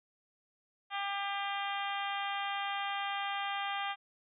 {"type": "harmonic tone", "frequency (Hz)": 399, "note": "G4", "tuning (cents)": 31, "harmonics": [2, 3, 4, 5, 6, 7, 8, 9], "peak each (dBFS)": [-37, -40, -43, -43, -45, -46, -43, -50], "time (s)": [0.9, 3.96], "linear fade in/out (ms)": 50, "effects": []}